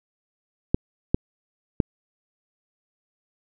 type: clicks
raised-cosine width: 3 ms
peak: -5 dBFS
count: 3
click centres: 0.745 / 1.145 / 1.802 s
effects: none